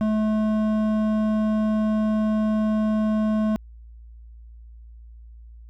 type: tone with hard clipping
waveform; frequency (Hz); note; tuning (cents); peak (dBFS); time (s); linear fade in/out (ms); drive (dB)
triangle; 215.6; A3; -35; -21; 0.01-3.56; 0; 14
effects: added 57 Hz sine -41 dBFS peak until 5.69 s